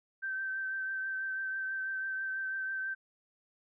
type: tone with vibrato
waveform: sine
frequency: 1552 Hz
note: G6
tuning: 18 cents flat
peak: -33 dBFS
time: 0.22-2.95 s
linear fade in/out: 20 ms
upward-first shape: triangle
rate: 6.1 Hz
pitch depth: 23 cents each way
effects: none